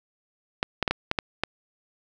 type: clicks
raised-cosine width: 0.3 ms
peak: -7 dBFS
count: 7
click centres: 0.629 / 0.827 / 0.878 / 0.91 / 1.114 / 1.188 / 1.436 s
effects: none